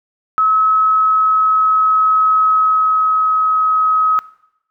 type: tone with pitch glide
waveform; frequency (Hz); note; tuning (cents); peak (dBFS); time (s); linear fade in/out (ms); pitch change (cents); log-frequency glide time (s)
sine; 1287 to 1272.2; E6 to D#6; -42 to +38; -10; 0.38-4.19; 0; -20; 0.64-3.95
effects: noise-tail reverb RT60 0.8 s tail -19 dB re dry